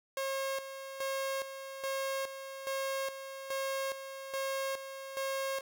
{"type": "tone with tremolo", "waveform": "sawtooth", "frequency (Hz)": 540, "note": "C#5", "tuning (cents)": -45, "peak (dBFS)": -29, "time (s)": [0.17, 5.61], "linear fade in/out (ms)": 2, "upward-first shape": "square", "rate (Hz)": 1.2, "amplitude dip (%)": 65, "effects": []}